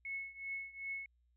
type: tone with tremolo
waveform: sine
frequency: 2194 Hz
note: C#7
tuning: 18 cents flat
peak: -37 dBFS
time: 0.05-1.06 s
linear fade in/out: 2 ms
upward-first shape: triangle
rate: 2.6 Hz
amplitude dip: 90%
effects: added 60 Hz sine -70 dBFS peak until 1.36 s